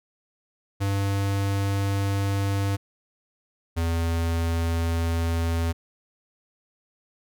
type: tone pair in turn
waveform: square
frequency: 99 / 83.25 Hz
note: G2 / E2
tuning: +18 / +18 cents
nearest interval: minor third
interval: 300 cents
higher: first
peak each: -23 / -23 dBFS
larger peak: neither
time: 0.8-2.77 / 3.76-5.73 s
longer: neither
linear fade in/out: 20 ms
effects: none